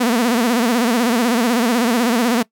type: tone with vibrato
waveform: sawtooth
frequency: 236.4 Hz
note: A#3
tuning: 24 cents sharp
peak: -10 dBFS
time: 0-2.43 s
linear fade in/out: 10 ms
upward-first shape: sine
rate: 16 Hz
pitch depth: 120 cents each way
effects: noise-tail reverb RT60 0.1 s tail -21 dB re dry